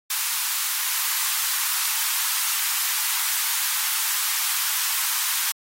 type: high-pass noise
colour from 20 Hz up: white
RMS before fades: -24 dBFS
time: 0.1-5.52 s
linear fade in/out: 5 ms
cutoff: 880 Hz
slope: 48 dB/octave
effects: AAC 48 kbps